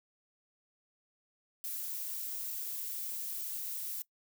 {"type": "noise", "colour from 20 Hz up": "violet", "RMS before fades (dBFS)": -39, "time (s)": [1.64, 4.02], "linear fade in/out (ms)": 0, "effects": ["noise-tail reverb RT60 0.1 s tail -20 dB re dry"]}